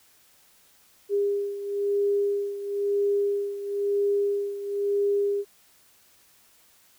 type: beating tone pair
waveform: sine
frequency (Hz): 403.7 / 404.7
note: G#4 / G#4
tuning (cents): -49 / -45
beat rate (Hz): 1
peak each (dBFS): -24 / -29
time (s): 1.09-5.45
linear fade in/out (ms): 50
effects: white hiss -59 dBFS RMS until 6.98 s